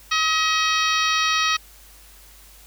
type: harmonic tone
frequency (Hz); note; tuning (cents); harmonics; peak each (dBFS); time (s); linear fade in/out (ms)
635; D#5; +35; 2 / 3 / 4 / 5 / 6 / 7 / 8 / 9; -22 / -26 / -25 / -28 / -27 / -29 / -34 / -30; 0.11-1.57; 10
effects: added 50 Hz sine -49 dBFS peak until 2.66 s + white hiss -49 dBFS RMS until 2.66 s